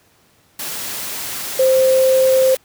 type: tone in noise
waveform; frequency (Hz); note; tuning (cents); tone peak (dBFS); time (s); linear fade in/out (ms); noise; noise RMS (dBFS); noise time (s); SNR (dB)
sine; 523.3; C5; 0; -10; 1.59-2.55; 5; white; -26; 0.59-2.57; +13
effects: pink hiss -55 dBFS RMS until 2.64 s + high-pass 80 Hz 12 dB/octave